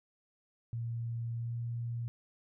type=tone with pitch glide; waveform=sine; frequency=116.54 to 117.89 Hz; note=A#2 to A#2; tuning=0 to +20 cents; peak=-34 dBFS; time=0.73-2.08 s; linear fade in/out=0 ms; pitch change=+20 cents; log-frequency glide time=1.36-1.54 s; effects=none